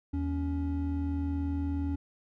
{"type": "tone pair together", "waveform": "triangle", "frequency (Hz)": [79.93, 280.9], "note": ["D#2", "C#4"], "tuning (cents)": [47, 23], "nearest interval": "octave + minor seventh", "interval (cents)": 2176, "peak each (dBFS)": [-29, -30], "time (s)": [0.13, 1.96], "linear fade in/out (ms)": 10, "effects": []}